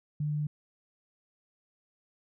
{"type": "tone", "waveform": "sine", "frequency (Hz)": 149.3, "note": "D3", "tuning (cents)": 29, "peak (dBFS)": -28, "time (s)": [0.2, 0.47], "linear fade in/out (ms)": 5, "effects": []}